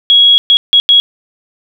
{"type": "tone bursts at uneven times", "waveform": "sine", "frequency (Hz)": 3322, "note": "G#7", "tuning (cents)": 0, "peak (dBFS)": -3, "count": 4, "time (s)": [[0.1, 0.38], [0.5, 0.57], [0.73, 0.8], [0.89, 1]], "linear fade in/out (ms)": 0, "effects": ["7-bit"]}